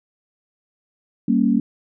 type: chord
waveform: sine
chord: G diminished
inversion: none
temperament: equal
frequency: 196 / 233.1 / 277.2 Hz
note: G3 / Bb3 / Db4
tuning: 0 / 0 / 0 cents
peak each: -20 / -17 / -20 dBFS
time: 1.28-1.6 s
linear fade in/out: 5 ms
effects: none